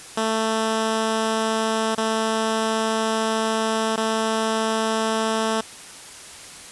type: tone with dropouts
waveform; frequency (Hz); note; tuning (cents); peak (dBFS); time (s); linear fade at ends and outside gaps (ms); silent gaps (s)
10% pulse; 221.6; A3; +13; -12; 0.17-5.61; 5; 1.95-1.978 / 3.962-3.975
effects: white hiss -40 dBFS RMS until 6.71 s + resampled to 24000 Hz